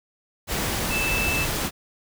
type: tone in noise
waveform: sine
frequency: 2637 Hz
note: E7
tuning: in tune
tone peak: -24 dBFS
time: 0.89-1.47 s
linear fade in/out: 50 ms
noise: pink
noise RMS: -26 dBFS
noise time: 0.47-1.71 s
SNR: -1 dB
effects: none